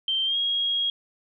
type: tone with pitch glide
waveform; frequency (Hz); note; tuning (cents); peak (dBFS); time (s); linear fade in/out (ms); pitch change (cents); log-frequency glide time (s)
sine; 3136 to 3282; G7 to G#7; 0 to -21; -22; 0.08-0.9; 2; +79; 0.25-0.37
effects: none